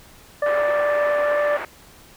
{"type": "harmonic tone", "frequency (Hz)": 587.3, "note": "D5", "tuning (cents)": 0, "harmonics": [1, 2, 3], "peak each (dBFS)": [-18, -28, -28], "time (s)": [0.42, 1.57], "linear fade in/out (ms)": 5}
{"type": "band-pass noise", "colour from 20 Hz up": "white", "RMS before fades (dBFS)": -31, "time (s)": [0.46, 1.65], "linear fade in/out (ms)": 2, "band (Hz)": [340, 1900], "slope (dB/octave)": 24}
{"effects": ["pink hiss -48 dBFS RMS until 2.16 s"]}